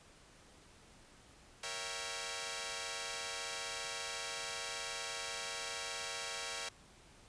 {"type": "chord", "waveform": "5% pulse", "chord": "A# diminished seventh", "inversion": "none", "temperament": "equal", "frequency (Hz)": [466.2, 554.4, 659.3, 784], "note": ["A#4", "C#5", "E5", "G5"], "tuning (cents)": [0, 0, 0, 0], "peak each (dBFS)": -34, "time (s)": [1.63, 6.69], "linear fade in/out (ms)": 5, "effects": ["pink hiss -61 dBFS RMS until 7.28 s", "resampled to 22050 Hz"]}